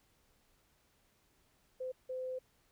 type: tone bursts at uneven times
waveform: sine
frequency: 513 Hz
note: C5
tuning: 34 cents flat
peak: -37 dBFS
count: 2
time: 1.8-1.92 / 2.09-2.39 s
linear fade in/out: 10 ms
effects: pink hiss -72 dBFS RMS until 2.71 s